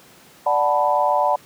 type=chord; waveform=sine; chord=B minor seventh; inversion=first; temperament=equal; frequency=587.3 / 740 / 880 / 987.8 Hz; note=D5 / F#5 / A5 / B5; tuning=0 / 0 / 0 / 0 cents; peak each=-21 dBFS; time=0.46-1.36 s; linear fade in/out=5 ms; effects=pink hiss -48 dBFS RMS until 1.45 s + high-pass 150 Hz 12 dB/octave